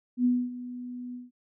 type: tone with ADSR envelope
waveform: sine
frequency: 246.9 Hz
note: B3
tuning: in tune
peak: -19 dBFS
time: 0.17-1.31 s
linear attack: 79 ms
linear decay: 250 ms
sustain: -16 dB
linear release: 170 ms
effects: none